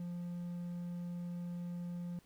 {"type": "tone", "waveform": "triangle", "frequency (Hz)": 174.7, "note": "F3", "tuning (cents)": 1, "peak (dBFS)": -37, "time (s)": [0, 2.19], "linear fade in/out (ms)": 2, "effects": ["pink hiss -68 dBFS RMS until 2.25 s"]}